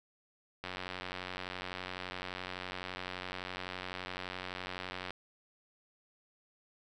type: click train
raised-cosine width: 0.3 ms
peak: -23 dBFS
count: 411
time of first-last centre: 0.64-5.106 s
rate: 91.8 Hz
effects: none